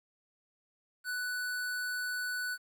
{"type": "tone", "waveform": "square", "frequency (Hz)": 1487, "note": "F#6", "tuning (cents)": 8, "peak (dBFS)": -34, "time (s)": [1.04, 2.58], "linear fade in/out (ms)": 50, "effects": ["11-bit"]}